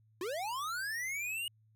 square linear sweep, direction up, 330.4 to 2900 Hz, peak -36 dBFS, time 0.21-1.48 s, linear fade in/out 2 ms, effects added 109 Hz sine -64 dBFS peak until 1.75 s

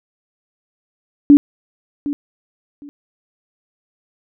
sine tone with echo, 287.9 Hz, D4, 34 cents flat, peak -3 dBFS, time 1.3-1.37 s, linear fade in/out 0 ms, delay 760 ms, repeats 2, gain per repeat -15 dB, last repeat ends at 2.89 s, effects none

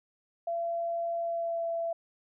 sine tone with pitch glide, 678 to 670.2 Hz, E5 to E5, +49 to +29 cents, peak -29 dBFS, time 0.47-1.93 s, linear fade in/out 5 ms, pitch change -20 cents, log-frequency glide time 1.18-1.67 s, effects none

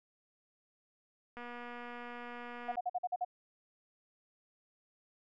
click train, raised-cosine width 0.5 ms, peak -32 dBFS, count 335, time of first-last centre 1.37-2.756 s, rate 241 Hz
sine tone bursts, 723 Hz, F#5, 40 cents flat, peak -31 dBFS, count 7, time 2.68-3.249 s, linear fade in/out 10 ms, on 41 ms, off 47 ms
effects none

